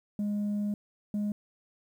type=tone pair in turn; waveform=sine; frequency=206.4 / 207.3 Hz; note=G#3 / G#3; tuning=-10 / -3 cents; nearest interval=unison; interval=7 cents; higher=second; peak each=-25 dBFS; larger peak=neither; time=0.19-0.74 / 1.14-1.32 s; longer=first; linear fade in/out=2 ms; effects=tanh soft clip ceiling -27 dBFS + 10-bit